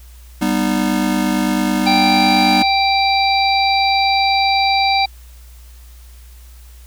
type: chord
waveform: square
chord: G augmented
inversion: none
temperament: just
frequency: 196 / 245 / 306.2 Hz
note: G3 / B3 / D#4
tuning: 0 / -14 / -28 cents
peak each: -20 dBFS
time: 0.41-2.63 s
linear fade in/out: 10 ms
type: harmonic tone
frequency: 784 Hz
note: G5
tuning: in tune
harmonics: 1 / 3 / 5 / 6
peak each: -14 / -19 / -21 / -22 dBFS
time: 1.86-5.06 s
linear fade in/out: 10 ms
effects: added 60 Hz sine -37 dBFS peak until 6.86 s + white hiss -49 dBFS RMS until 6.86 s